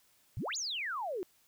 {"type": "exponential two-way sweep", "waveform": "sine", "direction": "up then down", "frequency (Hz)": [87.31, 7160, 340.2], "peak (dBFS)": -34, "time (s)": [0.37, 1.23], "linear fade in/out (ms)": 0, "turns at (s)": 0.57, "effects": ["white hiss -68 dBFS RMS until 1.47 s"]}